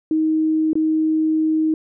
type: tone with dropouts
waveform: sine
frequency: 314.6 Hz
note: D#4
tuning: 19 cents sharp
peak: -15 dBFS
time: 0.11-1.74 s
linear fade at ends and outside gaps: 2 ms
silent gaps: 0.732-0.754 s
effects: none